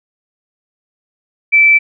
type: tone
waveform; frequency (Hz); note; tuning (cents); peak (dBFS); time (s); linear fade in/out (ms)
sine; 2323; D7; -20; -5; 1.52-1.79; 20
effects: none